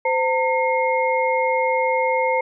sine tone cluster, 515 / 910 / 2142 Hz, C5 / A#5 / C7, -28 / -42 / +40 cents, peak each -20 / -21 / -24 dBFS, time 0.05-2.41 s, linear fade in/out 5 ms, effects none

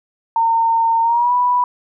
sine tone with pitch glide, 913 to 984.2 Hz, A#5 to B5, -36 to -6 cents, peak -12 dBFS, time 0.36-1.64 s, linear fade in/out 2 ms, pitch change +130 cents, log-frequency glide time 1.02-1.33 s, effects none

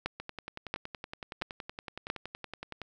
two click trains, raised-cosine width 0.3 ms, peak -15 / -23 dBFS, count 4 / 29, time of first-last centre 0.06-2.101 / 0.2-2.817 s, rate 1.47 / 10.7 Hz, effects none

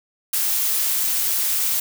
blue noise, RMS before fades -21 dBFS, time 0.33-1.8 s, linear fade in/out 5 ms, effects none

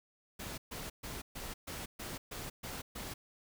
pink noise bursts, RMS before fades -43 dBFS, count 9, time 0.39-3.14 s, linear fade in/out 10 ms, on 190 ms, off 130 ms, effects none

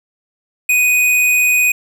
square tone, 2489 Hz, D#7, in tune, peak -11 dBFS, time 0.69-1.72 s, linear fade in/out 5 ms, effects none

